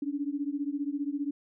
sine beating tone pair, 280 / 295 Hz, C#4 / D4, +18 / +8 cents, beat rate 15 Hz, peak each -32 / -33 dBFS, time 0.02-1.31 s, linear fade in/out 5 ms, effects none

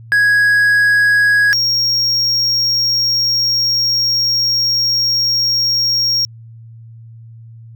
triangle tone pair in turn, 1661.2 / 5574 Hz, G#6 / F8, 0 / -4 cents, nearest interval octave + major sixth, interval 2096 cents, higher second, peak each -7 / -11 dBFS, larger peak first, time 0.12-1.53 / 1.53-6.25 s, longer second, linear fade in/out 0 ms, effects added 114 Hz sine -34 dBFS peak until 7.75 s

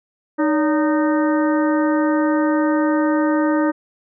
harmonic tone with a mistuned harmonic, 307.9 Hz, D#4, 18 cents flat, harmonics 1 / 2 / 3 / 4 / 5 / 6, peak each -16 / -22 / -26 / -28 / -30 / -32 dBFS, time 0.38-3.72 s, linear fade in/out 20 ms, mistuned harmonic 2, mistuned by -120 cents, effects none

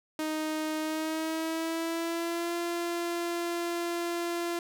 sawtooth tone with pitch glide, 311.1 to 343.2 Hz, D#4 to F4, 0 to -30 cents, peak -26 dBFS, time 0.19-4.59 s, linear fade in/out 2 ms, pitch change +170 cents, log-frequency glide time 0.8-2.55 s, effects none

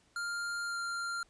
square tone with pitch glide, 1400 to 1388.7 Hz, F6 to F6, +4 to -10 cents, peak -35 dBFS, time 0.16-1.23 s, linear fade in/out 2 ms, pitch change -14 cents, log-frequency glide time 0.65-0.78 s, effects pink hiss -68 dBFS RMS until 1.29 s + resampled to 22050 Hz

